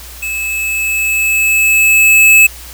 square tone with level ramp, 2600 Hz, E7, 24 cents flat, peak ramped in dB -18 to -3 dBFS, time 0.22-2.47 s, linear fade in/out 10 ms, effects added 60 Hz sine -33 dBFS peak until 2.73 s + white hiss -33 dBFS RMS until 2.73 s

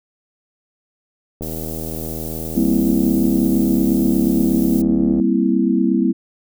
click train, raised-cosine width 2 ms, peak -15 dBFS, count 303, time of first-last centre 1.41-5.199 s, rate 79.7 Hz
violet noise, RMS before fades -32 dBFS, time 1.42-4.82 s, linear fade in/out 5 ms
sine chord, C dominant seventh, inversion second, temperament equal, 196 / 233.1 / 261.6 / 329.6 Hz, G3 / Bb3 / C4 / E4, 0 / 0 / 0 / 0 cents, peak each -19 dBFS, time 2.55-6.13 s, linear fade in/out 20 ms
effects none

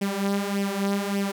sawtooth tone with flanger, 199.1 Hz, G3, 27 cents sharp, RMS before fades -26 dBFS, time 0.01-1.32 s, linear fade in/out 10 ms, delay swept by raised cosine 0.36 to 5.26 ms, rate 1.7 Hz, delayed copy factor +0.65, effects none

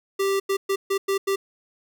square tone bursts at uneven times, 391.9 Hz, G4, in tune, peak -21 dBFS, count 6, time 0.19-0.4 / 0.49-0.57 / 0.69-0.76 / 0.9-0.98 / 1.08-1.18 / 1.27-1.36 s, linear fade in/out 10 ms, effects none

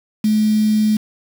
sine tone with quantisation, 214.5 Hz, A3, 44 cents flat, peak -12 dBFS, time 0.24-0.97 s, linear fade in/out 5 ms, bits 5, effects none

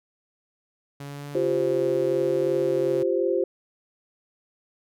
sawtooth tone with vibrato, 141 Hz, C#3, 30 cents sharp, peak -31 dBFS, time 1-3.03 s, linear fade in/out 5 ms, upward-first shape triangle, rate 0.84 Hz, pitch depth 39 cents each way
sine chord, F suspended second, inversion none, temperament equal, 349.2 / 392 / 523.3 Hz, F4 / G4 / C5, 0 / 0 / 0 cents, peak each -25 dBFS, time 1.35-3.44 s, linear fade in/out 2 ms
effects none

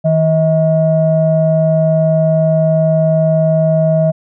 sine tone pair together, 159.5 / 638 Hz, D#3 / D#5, +43 / +43 cents, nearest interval 2 octaves, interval 2400 cents, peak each -11 dBFS, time 0.04-4.12 s, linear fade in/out 20 ms, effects tanh soft clip ceiling -1 dBFS

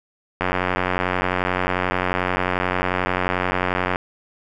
click train, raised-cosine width 0.5 ms, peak -5 dBFS, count 325, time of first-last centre 0.41-3.959 s, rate 91.3 Hz, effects none

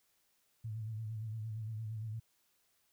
sine tone with vibrato, 110 Hz, A2, in tune, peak -38 dBFS, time 0.64-2.2 s, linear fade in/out 10 ms, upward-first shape sine, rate 8.7 Hz, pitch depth 60 cents each way, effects white hiss -75 dBFS RMS until 2.92 s

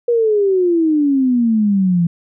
sine exponential sweep, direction down, 483.8 to 166.9 Hz, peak -11 dBFS, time 0.08-2.07 s, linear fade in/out 5 ms, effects none

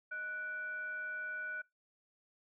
sine tone with frequency modulation, 1478 Hz, F#6, 2 cents flat, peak -38 dBFS, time 0.11-1.62 s, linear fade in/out 10 ms, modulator 858 Hz, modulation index 0.29, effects noise-tail reverb RT60 0.2 s tail -24 dB re dry

